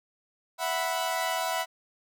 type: chord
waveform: sawtooth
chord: E suspended second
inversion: none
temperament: equal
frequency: 659.3 / 740 / 987.8 Hz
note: E5 / F#5 / B5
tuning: 0 / 0 / 0 cents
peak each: -28 dBFS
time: 0.58-1.66 s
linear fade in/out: 50 ms
effects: none